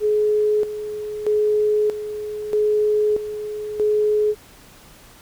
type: tone with tremolo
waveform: sine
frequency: 422.8 Hz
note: G#4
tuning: 31 cents sharp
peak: -15 dBFS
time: 0-4.35 s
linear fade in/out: 50 ms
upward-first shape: square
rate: 0.79 Hz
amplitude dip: 70%
effects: pink hiss -47 dBFS RMS until 5.21 s